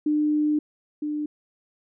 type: tone pair in turn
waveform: sine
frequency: 300.6 / 299.1 Hz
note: D4 / D4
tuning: +40 / +32 cents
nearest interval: unison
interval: 8 cents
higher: first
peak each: -19 / -25 dBFS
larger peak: first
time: 0.06-0.59 / 1.02-1.26 s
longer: first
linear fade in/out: 5 ms
effects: none